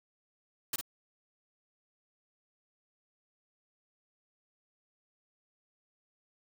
white noise with echo, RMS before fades -33 dBFS, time 0.73-0.76 s, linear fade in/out 5 ms, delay 52 ms, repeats 1, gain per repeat -5 dB, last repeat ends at 0.812 s, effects none

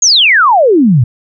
sine exponential sweep, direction down, 6880 to 110 Hz, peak -4 dBFS, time 0.02-1.04 s, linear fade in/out 5 ms, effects none

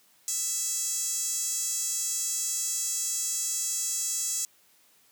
sawtooth tone with high-pass filter, 659.3 Hz, E5, in tune, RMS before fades -30 dBFS, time 0.28-4.45 s, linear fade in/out 0 ms, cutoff 7000 Hz, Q 4, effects white hiss -62 dBFS RMS until 5.11 s + high-pass 100 Hz 12 dB/octave

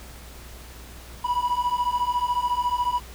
triangle beating tone pair, 970 / 984 Hz, B5 / B5, -31 / -7 cents, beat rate 14 Hz, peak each -24 / -22 dBFS, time 1.24-3 s, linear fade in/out 10 ms, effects added 60 Hz sine -42 dBFS peak until 3.14 s + pink hiss -45 dBFS RMS until 3.14 s

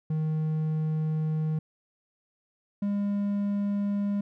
triangle tone pair in turn, 156.3 / 202.5 Hz, D#3 / G#3, +8 / -43 cents, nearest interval major third, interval 449 cents, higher second, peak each -23 dBFS, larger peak neither, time 0.1-1.59 / 2.82-4.21 s, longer first, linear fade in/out 5 ms, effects none

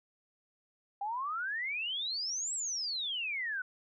sine exponential two-way sweep, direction up then down, 784 to 7920 to 1462 Hz, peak -33 dBFS, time 1.01-3.62 s, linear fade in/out 5 ms, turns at 2.54 s, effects none

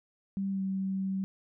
sine tone with pitch glide, 195.3 to 191.94 Hz, G3 to G3, -6 to -36 cents, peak -29 dBFS, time 0.37-1.24 s, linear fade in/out 0 ms, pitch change -30 cents, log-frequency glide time 0.51-0.61 s, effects none

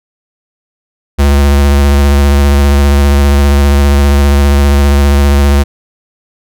square tone with vibrato, 70.7 Hz, C#2, 35 cents sharp, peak -5 dBFS, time 1.18-5.64 s, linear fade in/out 20 ms, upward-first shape square, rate 15 Hz, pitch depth 24 cents each way, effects none

